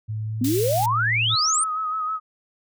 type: tone with pitch glide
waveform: sine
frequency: 108.3 to 113.75 Hz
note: A2 to A#2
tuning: -27 to -42 cents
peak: -25 dBFS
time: 0.08-1.36 s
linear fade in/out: 20 ms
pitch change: +85 cents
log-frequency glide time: 0.24-0.7 s
type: exponential sweep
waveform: sine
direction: up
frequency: 235.4 to 9470 Hz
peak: -19 dBFS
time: 0.41-1.64 s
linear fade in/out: 5 ms
type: band-stop noise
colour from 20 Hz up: white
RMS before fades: -31 dBFS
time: 0.44-0.86 s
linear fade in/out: 5 ms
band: 150 to 2800 Hz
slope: 12 dB/octave
type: tone with vibrato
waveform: sine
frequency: 1270 Hz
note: D#6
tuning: 35 cents sharp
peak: -23 dBFS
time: 1.29-2.2 s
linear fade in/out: 50 ms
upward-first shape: sine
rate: 6.3 Hz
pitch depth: 39 cents each way
effects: none